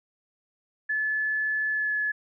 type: tone with pitch glide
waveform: sine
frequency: 1727 to 1709.1 Hz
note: A6 to G#6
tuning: -33 to +49 cents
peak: -24 dBFS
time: 0.89-2.12 s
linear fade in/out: 10 ms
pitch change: -18 cents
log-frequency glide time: 1.7-1.94 s
effects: none